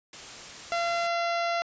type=noise; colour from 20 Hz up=white; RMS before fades=-42 dBFS; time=0.13-1.07 s; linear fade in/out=2 ms
type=harmonic tone; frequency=684 Hz; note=F5; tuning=36 cents flat; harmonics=1 / 2 / 3 / 4 / 5 / 6 / 7 / 8 / 9; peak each=-27 / -32 / -35 / -39 / -43 / -42 / -44 / -48 / -49 dBFS; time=0.72-1.62 s; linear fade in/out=0 ms
effects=resampled to 16000 Hz